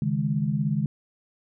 sine chord, C# suspended second, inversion none, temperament equal, 138.59 / 155.56 / 207.7 Hz, C#3 / D#3 / G#3, 0 / 0 / 0 cents, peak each -27 / -26 / -27 dBFS, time 0.02-0.86 s, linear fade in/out 2 ms, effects none

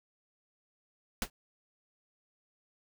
pink noise with exponential decay, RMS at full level -28 dBFS, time 1.22-1.3 s, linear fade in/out 1 ms, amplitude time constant 16 ms, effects none

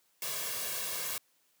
white noise with comb filter, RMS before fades -36 dBFS, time 0.22-1.18 s, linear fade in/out 2 ms, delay 1.8 ms, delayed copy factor +0.7, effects white hiss -71 dBFS RMS until 1.6 s + high-pass 150 Hz 12 dB/octave

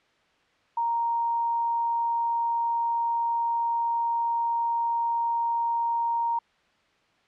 sine tone, 932.3 Hz, A#5, in tune, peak -23 dBFS, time 0.77-6.39 s, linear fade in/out 5 ms, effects white hiss -64 dBFS RMS until 7.27 s + low-pass 3000 Hz 12 dB/octave

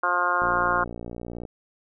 harmonic tone, 177.2 Hz, F3, 25 cents sharp, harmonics 2 / 3 / 4 / 5 / 6 / 7 / 8 / 9, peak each -36 / -32 / -30 / -32 / -25 / -28 / -25 / -37 dBFS, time 0.03-0.84 s, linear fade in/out 5 ms
click train, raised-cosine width 2 ms, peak -22 dBFS, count 62, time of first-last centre 0.42-1.452 s, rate 59.1 Hz
effects none

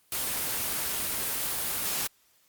white noise, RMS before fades -30 dBFS, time 0.12-2.07 s, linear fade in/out 2 ms, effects white hiss -65 dBFS RMS until 2.48 s + Opus 24 kbps

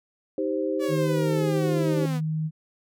sine chord, C minor, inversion first, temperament just, 314 / 392.4 / 523.3 Hz, Eb4 / G4 / C5, +16 / +2 / 0 cents, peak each -28 dBFS, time 0.38-2.06 s, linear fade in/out 2 ms
sawtooth linear sweep, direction down, 579 to 239 Hz, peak -27 dBFS, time 0.79-2.21 s, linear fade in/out 50 ms
sine tone with pitch glide, 155.5 to 156.85 Hz, D#3 to D#3, -1 to +14 cents, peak -24 dBFS, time 0.88-2.51 s, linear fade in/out 50 ms, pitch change +15 cents, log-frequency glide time 1.02-1.47 s
effects none

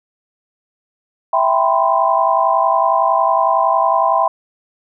sine chord, C major seventh, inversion first, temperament equal with one note detuned, 659.3 / 784 / 987.8 / 1038.7 Hz, E5 / G5 / B5 / C6, 0 / 0 / 0 / -13 cents, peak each -17 dBFS, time 1.33-4.28 s, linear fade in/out 5 ms, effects none

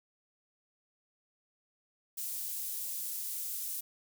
pink high-pass noise, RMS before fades -38 dBFS, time 2.17-3.81 s, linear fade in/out 10 ms, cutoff 11000 Hz, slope 12 dB/octave, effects none

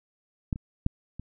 clicks, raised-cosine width 5 ms, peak -14 / -25 / -11 / -25 dBFS, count 4, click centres 0.528 / 0.559 / 0.864 / 1.196 s, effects none

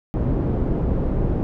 pink low-pass noise, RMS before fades -21 dBFS, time 0.14-1.43 s, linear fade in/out 0 ms, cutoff 400 Hz, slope 12 dB/octave, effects none

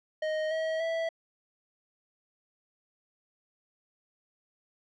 square tone with pitch steps, 622.3 / 639.4 / 657 Hz, D#5 / D#5 / E5, 0 / +47 / -6 cents, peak -29 dBFS, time 0.22-1.09 s, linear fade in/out 5 ms, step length 290 ms, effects low-pass 3000 Hz 12 dB/octave

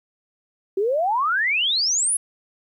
sine exponential sweep, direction up, 371.8 to 11000 Hz, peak -18 dBFS, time 0.77-2.17 s, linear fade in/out 5 ms, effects 10-bit

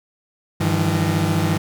30% pulse tone cluster, 98.3 / 154.3 / 168.5 Hz, G2 / D#3 / E3, +5 / -14 / +38 cents, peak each -19 dBFS, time 0.6-1.58 s, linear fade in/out 10 ms, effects none

